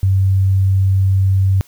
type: tone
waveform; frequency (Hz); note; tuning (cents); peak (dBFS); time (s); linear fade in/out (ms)
sine; 96; G2; -36; -10; 0.03-1.61; 0
effects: white hiss -49 dBFS RMS until 1.67 s